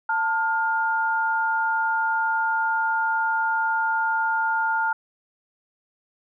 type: tone pair together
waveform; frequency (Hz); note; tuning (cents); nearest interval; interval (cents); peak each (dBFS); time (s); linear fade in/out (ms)
sine; 891.9 / 1414; A5 / F6; +23 / +21; minor sixth; 798; -23; 0.09-4.93; 5
effects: none

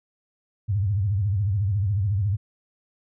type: tone with vibrato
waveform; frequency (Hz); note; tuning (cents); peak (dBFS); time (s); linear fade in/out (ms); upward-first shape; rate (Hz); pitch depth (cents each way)
sine; 99.9; G2; +33; -20; 0.68-2.37; 20; sine; 14; 160
effects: none

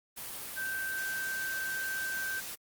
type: tone in noise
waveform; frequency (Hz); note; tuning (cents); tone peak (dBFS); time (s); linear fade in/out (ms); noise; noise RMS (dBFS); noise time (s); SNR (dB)
sine; 1557; G6; -12; -33; 0.56-2.41; 20; white; -41; 0.16-2.56; +5
effects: Opus 32 kbps

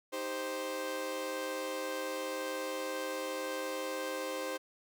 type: chord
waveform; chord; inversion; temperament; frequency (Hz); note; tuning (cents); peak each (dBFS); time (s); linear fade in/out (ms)
sawtooth; C minor; first; equal; 311.1 / 392 / 523.3; Eb4 / G4 / C5; 0 / 0 / 0; -39 / -39 / -33; 0.12-4.58; 20
effects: none

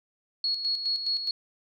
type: tone with tremolo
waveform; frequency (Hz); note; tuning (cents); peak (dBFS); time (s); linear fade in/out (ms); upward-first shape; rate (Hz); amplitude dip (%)
sine; 4337; C#8; -39; -24; 0.44-1.31; 2; square; 4.8; 55
effects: none

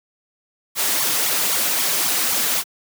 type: noise with flanger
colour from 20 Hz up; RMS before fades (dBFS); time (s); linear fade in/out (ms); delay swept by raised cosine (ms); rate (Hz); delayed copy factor
white; -20; 0.75-2.64; 50; 0.88 to 6.88; 3.8; +0.85
effects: high-pass 200 Hz 12 dB/octave

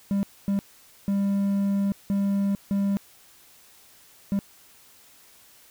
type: tone bursts at uneven times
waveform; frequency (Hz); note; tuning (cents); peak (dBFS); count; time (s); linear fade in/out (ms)
triangle; 198.8; G3; +25; -19; 6; 0.11-0.23 / 0.48-0.59 / 1.08-1.92 / 2.1-2.55 / 2.71-2.97 / 4.32-4.39; 0
effects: white hiss -54 dBFS RMS until 5.7 s

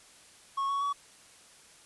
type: tone with pitch steps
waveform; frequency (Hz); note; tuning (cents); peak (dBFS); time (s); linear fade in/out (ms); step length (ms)
triangle; 1098 / 1115.3 / 1132.8; C#6 / C#6 / C#6; -17 / +10 / +37; -26; 0.57-0.93; 10; 120
effects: white hiss -56 dBFS RMS until 1.85 s + resampled to 24000 Hz

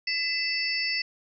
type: tone cluster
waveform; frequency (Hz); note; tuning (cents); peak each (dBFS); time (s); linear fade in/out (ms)
sine; 2012 / 2634 / 4599 / 5260; B6 / E7 / D8 / E8; +32 / -2 / -37 / -5; -31; 0.07-1.02; 5
effects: none

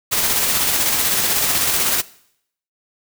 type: noise with tremolo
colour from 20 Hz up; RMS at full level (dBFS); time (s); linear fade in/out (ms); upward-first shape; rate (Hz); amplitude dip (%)
white; -17; 0.11-2.02; 20; square; 16; 25
effects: noise-tail reverb RT60 0.7 s tail -20 dB re dry

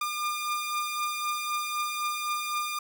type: beating tone pair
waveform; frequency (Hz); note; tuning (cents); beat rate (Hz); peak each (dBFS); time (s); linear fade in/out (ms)
sawtooth; 1202 / 1205.9; D6 / D6; +40 / +45; 3.9; -32 / -26; 0.01-2.79; 5
effects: none

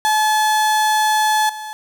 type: tone with level steps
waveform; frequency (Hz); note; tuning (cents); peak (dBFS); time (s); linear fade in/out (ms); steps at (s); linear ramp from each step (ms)
35% pulse; 860; A5; -40; -12 / -26; 0.05-1.73; 0; 1.49; 5
effects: none

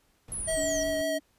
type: noise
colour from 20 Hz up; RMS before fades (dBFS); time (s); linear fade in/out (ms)
brown; -42; 0.28-1.02; 2
type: linear sweep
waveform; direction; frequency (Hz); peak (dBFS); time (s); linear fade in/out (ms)
sine; down; 10770 to 5588; -32; 0.32-0.83; 0
type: tone with vibrato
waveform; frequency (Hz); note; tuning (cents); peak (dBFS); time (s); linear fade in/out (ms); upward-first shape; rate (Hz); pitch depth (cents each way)
square; 640; D#5; +49; -28; 0.47-1.19; 20; triangle; 5.5; 18
type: tone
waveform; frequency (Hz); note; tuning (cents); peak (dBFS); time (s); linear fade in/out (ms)
sine; 288.2; D4; -33; -34; 0.56-1.2; 20
effects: pink hiss -68 dBFS RMS until 1.38 s + resampled to 32000 Hz

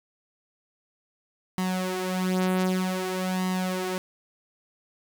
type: tone with flanger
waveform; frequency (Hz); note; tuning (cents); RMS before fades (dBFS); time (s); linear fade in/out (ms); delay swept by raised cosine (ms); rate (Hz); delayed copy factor
sawtooth; 185.1; F#3; +1; -27; 1.58-3.98; 0; 1 to 5.5; 0.53; +0.7
effects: none

